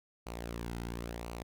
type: tone with flanger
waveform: sawtooth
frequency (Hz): 58.27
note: A#1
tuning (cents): 0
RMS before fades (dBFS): -41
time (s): 0.26-1.43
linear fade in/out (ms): 10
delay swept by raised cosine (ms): 0.57 to 1.77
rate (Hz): 0.96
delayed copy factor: -0.55
effects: none